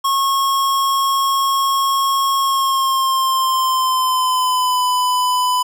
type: tone with pitch glide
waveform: square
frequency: 1091 to 1000.5 Hz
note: C#6 to B5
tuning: -28 to +22 cents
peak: -15 dBFS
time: 0.04-5.63 s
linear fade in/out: 10 ms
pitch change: -150 cents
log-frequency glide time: 2.39-4.83 s
effects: 8-bit